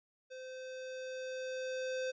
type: tone with level ramp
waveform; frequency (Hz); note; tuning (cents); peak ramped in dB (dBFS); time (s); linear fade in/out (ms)
square; 516; C5; -24; -46 to -35; 0.3-2.12; 20
effects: resampled to 16000 Hz